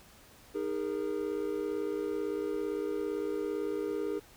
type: chord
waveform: triangle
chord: D# suspended fourth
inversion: none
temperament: equal with one note detuned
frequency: 311.1 / 408.4 / 466.2 Hz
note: D#4 / G#4 / A#4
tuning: 0 / -29 / 0 cents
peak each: -35 / -32 / -35 dBFS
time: 0.54-4.2 s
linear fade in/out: 20 ms
effects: pink hiss -57 dBFS RMS until 4.36 s